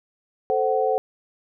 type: chord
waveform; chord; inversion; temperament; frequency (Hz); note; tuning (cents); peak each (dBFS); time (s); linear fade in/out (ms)
sine; F# diminished; first; equal with one note detuned; 440 / 523.3 / 749.9; A4 / C5 / F#5; 0 / 0 / +23; -23; 0.5-0.98; 0
effects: none